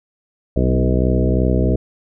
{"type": "harmonic tone with a mistuned harmonic", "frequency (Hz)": 62.9, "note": "B1", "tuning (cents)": 32, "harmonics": [1, 2, 3, 4, 5, 6, 7, 8, 10], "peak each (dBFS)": [-17, -20, -22, -23, -24, -25, -25, -26, -27], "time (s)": [0.56, 1.76], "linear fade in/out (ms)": 5, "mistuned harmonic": 3, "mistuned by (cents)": 20, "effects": []}